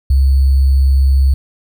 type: tone with sample-and-hold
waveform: sine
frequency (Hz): 67.5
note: C#2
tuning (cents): -45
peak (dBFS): -7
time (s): 0.1-1.34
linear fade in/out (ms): 5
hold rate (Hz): 4410
effects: none